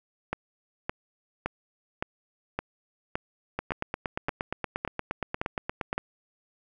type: two click trains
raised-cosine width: 0.5 ms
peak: -13 / -14 dBFS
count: 11 / 21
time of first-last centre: 0.33-5.98 / 3.59-5.929 s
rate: 1.77 / 8.55 Hz
effects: none